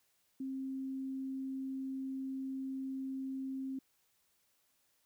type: tone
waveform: sine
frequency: 266.1 Hz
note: C4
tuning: 29 cents sharp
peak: -37 dBFS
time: 0.4-3.79 s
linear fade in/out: 5 ms
effects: white hiss -75 dBFS RMS until 5.05 s